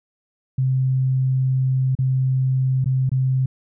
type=tone with dropouts; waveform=sine; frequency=130.81 Hz; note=C3; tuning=in tune; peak=-16 dBFS; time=0.58-3.46 s; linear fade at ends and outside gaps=5 ms; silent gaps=1.952-1.988 / 2.844-2.858 / 3.094-3.116 s; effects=none